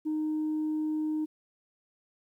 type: tone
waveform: sine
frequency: 308.8 Hz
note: D#4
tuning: 13 cents flat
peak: -26 dBFS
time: 0.05-1.26 s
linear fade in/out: 20 ms
effects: tanh soft clip ceiling -25 dBFS + 11-bit